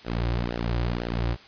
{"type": "tone with flanger", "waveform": "sawtooth", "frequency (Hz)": 58.8, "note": "A#1", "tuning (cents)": 16, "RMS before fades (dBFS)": -27, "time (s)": [0.04, 1.37], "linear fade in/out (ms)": 50, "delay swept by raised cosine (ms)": [0.84, 4.64], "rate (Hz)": 2, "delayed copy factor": -0.85, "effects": ["white hiss -49 dBFS RMS until 1.47 s", "resampled to 11025 Hz"]}